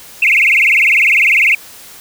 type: tone with vibrato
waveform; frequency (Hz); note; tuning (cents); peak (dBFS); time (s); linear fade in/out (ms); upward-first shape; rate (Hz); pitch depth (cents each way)
sine; 2389; D7; +29; -6; 0.22-1.55; 5; sine; 20; 240
effects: tanh soft clip ceiling -2 dBFS + white hiss -36 dBFS RMS until 2 s